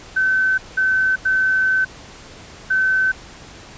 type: tone bursts at uneven times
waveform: sine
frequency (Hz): 1529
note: G6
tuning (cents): -44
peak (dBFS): -14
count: 4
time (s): 0.16-0.58 / 0.77-1.16 / 1.25-1.85 / 2.7-3.12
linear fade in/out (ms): 10
effects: pink hiss -40 dBFS RMS until 3.77 s + resampled to 16000 Hz